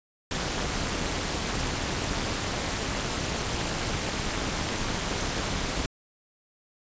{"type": "noise with amplitude modulation", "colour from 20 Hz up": "pink", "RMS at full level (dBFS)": -26, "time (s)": [0.31, 5.86], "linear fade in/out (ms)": 2, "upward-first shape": "sine", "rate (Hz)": 230, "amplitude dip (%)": 75, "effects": ["resampled to 16000 Hz"]}